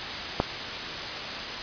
click, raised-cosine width 1 ms, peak -7 dBFS, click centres 0.401 s, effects white hiss -32 dBFS RMS until 1.62 s + resampled to 11025 Hz

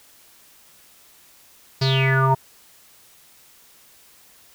square tone with low-pass filter sweep, 133.4 Hz, C3, 34 cents sharp, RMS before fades -18 dBFS, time 1.81-2.35 s, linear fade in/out 10 ms, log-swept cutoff 4900 to 840 Hz, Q 9.9, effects white hiss -52 dBFS RMS until 4.54 s

